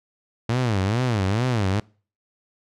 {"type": "tone with vibrato", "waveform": "sawtooth", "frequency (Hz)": 110, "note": "A2", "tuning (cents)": 0, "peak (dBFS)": -16, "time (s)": [0.49, 1.8], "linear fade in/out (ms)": 5, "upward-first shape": "sine", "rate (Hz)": 2.3, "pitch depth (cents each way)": 270, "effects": ["noise-tail reverb RT60 0.4 s tail -25 dB re dry", "low-pass 6000 Hz 12 dB/octave"]}